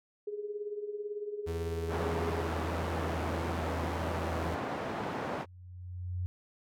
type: tone with tremolo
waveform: sine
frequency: 415.3 Hz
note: G#4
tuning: in tune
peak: -32 dBFS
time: 0.27-2.47 s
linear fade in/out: 5 ms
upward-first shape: triangle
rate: 18 Hz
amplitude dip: 75%
type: tone with vibrato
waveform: 40% pulse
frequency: 82.6 Hz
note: E2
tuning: 4 cents sharp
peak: -34 dBFS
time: 1.46-4.56 s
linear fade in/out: 20 ms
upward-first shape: sine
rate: 1.6 Hz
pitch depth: 15 cents each way
type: band-pass noise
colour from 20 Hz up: white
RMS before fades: -36 dBFS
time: 1.88-5.46 s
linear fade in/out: 50 ms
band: 110 to 880 Hz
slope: 12 dB/octave
type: tone with exponential growth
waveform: sine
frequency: 90.1 Hz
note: F#2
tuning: 45 cents flat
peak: -30 dBFS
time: 4.74-6.26 s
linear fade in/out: 0 ms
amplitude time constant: 330 ms
effects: none